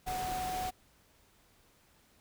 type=tone in noise; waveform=sine; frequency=740 Hz; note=F#5; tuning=in tune; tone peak=-34 dBFS; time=0.06-0.71 s; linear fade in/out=20 ms; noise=pink; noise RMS=-41 dBFS; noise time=0.06-0.71 s; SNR=+4 dB; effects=pink hiss -66 dBFS RMS until 2.2 s